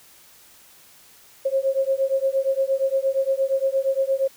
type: beating tone pair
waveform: sine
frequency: 534 / 542.6 Hz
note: C5 / C#5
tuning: +35 / -37 cents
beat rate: 8.6 Hz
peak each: -22 dBFS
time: 1.45-4.28 s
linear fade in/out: 10 ms
effects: white hiss -51 dBFS RMS until 4.36 s